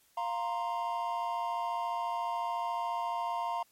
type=chord; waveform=triangle; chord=F suspended fourth; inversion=none; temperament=equal; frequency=698.5 / 932.3 / 1046.5 Hz; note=F5 / Bb5 / C6; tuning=0 / 0 / 0 cents; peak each=-34 / -32 / -36 dBFS; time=0.17-3.63 s; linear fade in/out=5 ms; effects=white hiss -67 dBFS RMS until 3.71 s + MP3 64 kbps